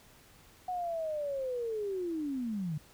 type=linear sweep; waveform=sine; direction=down; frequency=740 to 144 Hz; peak=-32 dBFS; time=0.68-2.78 s; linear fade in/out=5 ms; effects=pink hiss -59 dBFS RMS until 2.93 s